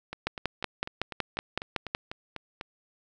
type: two click trains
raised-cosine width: 0.3 ms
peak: -11 / -20 dBFS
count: 10 / 11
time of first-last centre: 0.27-1.949 / 0.13-2.611 s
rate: 5.36 / 4.03 Hz
effects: none